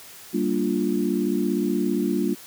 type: chord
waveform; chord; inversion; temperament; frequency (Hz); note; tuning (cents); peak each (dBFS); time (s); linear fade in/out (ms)
sine; G minor seventh; none; equal; 196 / 233.1 / 293.7 / 349.2; G3 / Bb3 / D4 / F4; 0 / 0 / 0 / 0; -26; 0.33-2.35; 20
effects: white hiss -44 dBFS RMS until 2.46 s + high-pass 80 Hz 12 dB/octave